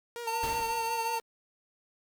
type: tone with vibrato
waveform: sawtooth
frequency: 466.2 Hz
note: A#4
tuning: in tune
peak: -33 dBFS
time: 0.16-1.2 s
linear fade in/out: 0 ms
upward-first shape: sine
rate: 5.5 Hz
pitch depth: 37 cents each way
type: tone with tremolo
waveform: square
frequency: 905 Hz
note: A5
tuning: 48 cents sharp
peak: -29 dBFS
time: 0.27-1.19 s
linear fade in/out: 5 ms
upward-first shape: triangle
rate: 14 Hz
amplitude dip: 35%
type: noise with exponential decay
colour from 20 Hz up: pink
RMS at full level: -36 dBFS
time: 0.43-1.22 s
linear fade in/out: 5 ms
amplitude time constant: 170 ms
effects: none